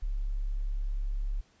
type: tone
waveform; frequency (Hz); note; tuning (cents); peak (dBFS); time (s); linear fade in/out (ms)
sine; 34.81; C#1; +8; -28; 0.02-1.41; 10
effects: pink hiss -65 dBFS RMS until 1.6 s + resampled to 16000 Hz